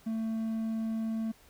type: tone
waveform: triangle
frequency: 223 Hz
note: A3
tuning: 23 cents sharp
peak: -28 dBFS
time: 0.06-1.32 s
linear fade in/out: 10 ms
effects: pink hiss -60 dBFS RMS until 1.49 s